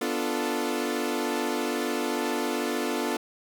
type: chord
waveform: sawtooth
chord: B half-diminished seventh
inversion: none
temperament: equal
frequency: 246.9 / 293.7 / 349.2 / 440 Hz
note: B3 / D4 / F4 / A4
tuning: 0 / 0 / 0 / 0 cents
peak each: -28 dBFS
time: 0.01-3.17 s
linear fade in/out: 5 ms
effects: none